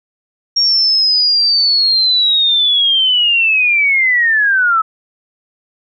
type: linear sweep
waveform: sine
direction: down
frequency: 5588 to 1285 Hz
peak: -9 dBFS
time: 0.56-4.82 s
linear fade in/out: 10 ms
effects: none